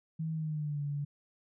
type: tone with pitch glide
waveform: sine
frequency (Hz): 160 to 144.2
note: D#3 to D3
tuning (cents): +49 to -31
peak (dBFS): -32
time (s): 0.19-1.05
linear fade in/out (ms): 10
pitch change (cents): -180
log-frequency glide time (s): 0.33-0.82
effects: none